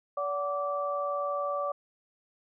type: tone cluster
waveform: sine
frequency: 574 / 743 / 1164 Hz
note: D5 / F#5 / D6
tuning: -40 / +7 / -16 cents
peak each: -31 / -39 / -32 dBFS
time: 0.17-1.72 s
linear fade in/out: 5 ms
effects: none